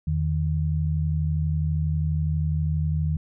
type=tone pair together; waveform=sine; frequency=82.3 / 154.56 Hz; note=E2 / D#3; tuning=-2 / -11 cents; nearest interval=major seventh; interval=1091 cents; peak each=-24 dBFS; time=0.07-3.17 s; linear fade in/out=5 ms; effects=none